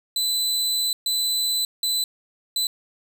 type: tone bursts at uneven times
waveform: sawtooth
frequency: 4008 Hz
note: B7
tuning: 25 cents sharp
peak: -18 dBFS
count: 4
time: 0.16-0.93 / 1.06-1.65 / 1.83-2.04 / 2.56-2.67 s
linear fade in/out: 2 ms
effects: none